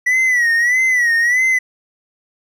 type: tone with vibrato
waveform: triangle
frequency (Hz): 1949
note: B6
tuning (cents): -23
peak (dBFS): -10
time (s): 0.06-1.59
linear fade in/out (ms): 10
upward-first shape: sine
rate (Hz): 1.6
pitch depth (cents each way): 100
effects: none